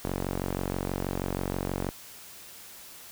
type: tone with band-pass filter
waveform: sawtooth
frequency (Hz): 46.25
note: F#1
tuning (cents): 0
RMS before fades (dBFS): -32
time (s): 0.04-1.91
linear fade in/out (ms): 10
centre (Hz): 450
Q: 0.54
effects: white hiss -47 dBFS RMS until 3.11 s